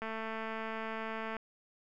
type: click train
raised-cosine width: 0.5 ms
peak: -25 dBFS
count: 300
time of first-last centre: 0.02-1.367 s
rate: 222 Hz
effects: none